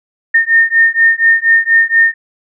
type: beating tone pair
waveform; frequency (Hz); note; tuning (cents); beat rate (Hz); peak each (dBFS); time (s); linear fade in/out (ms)
sine; 1823 / 1827.2; A#6 / A#6; -39 / -35; 4.2; -10; 0.34-2.14; 10
effects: none